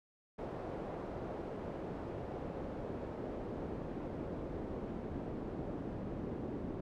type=noise with band-pass filter sweep; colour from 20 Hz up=brown; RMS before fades=-42 dBFS; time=0.38-6.81 s; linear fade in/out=10 ms; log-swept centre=570 to 340 Hz; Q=1.1; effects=none